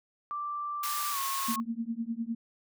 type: tone with pitch glide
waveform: sine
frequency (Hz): 1174.7 to 1089.7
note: D6 to C#6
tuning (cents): 0 to -30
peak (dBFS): -32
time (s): 0.31-1.6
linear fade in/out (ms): 0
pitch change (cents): -130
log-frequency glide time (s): 1.11-1.18
type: high-pass noise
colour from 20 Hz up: white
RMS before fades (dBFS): -35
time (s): 0.83-1.56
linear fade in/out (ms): 5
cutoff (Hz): 830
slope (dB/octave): 96
type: tone with tremolo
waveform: sine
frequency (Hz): 230.2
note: A#3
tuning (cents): -22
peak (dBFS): -27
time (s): 1.48-2.35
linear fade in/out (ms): 5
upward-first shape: triangle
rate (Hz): 9.9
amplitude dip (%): 100
effects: none